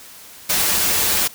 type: noise with comb filter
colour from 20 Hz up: white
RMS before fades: -18 dBFS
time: 0.49-1.28 s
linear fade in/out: 10 ms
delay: 7.5 ms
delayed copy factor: -0.75
effects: white hiss -41 dBFS RMS until 1.34 s